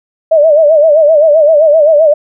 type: tone with vibrato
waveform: sine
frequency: 615 Hz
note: D#5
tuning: 20 cents flat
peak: -3 dBFS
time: 0.31-2.14 s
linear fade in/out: 10 ms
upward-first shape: sine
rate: 7.7 Hz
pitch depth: 110 cents each way
effects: none